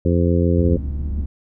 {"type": "harmonic tone", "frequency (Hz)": 86.3, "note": "F2", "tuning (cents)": -20, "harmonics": [1, 2, 3, 4, 5, 6], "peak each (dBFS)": [-17, -20, -22, -23, -24, -25], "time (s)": [0.05, 0.77], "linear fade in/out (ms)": 5}
{"type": "tone with vibrato", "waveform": "triangle", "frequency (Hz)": 70.8, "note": "C#2", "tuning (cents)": 37, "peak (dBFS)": -20, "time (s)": [0.58, 1.26], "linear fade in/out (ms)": 5, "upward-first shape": "sine", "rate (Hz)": 6.9, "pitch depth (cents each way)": 17}
{"type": "low-pass noise", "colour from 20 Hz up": "pink", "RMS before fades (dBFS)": -30, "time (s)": [0.64, 1.24], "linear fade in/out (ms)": 2, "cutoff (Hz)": 300, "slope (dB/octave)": 48}
{"effects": []}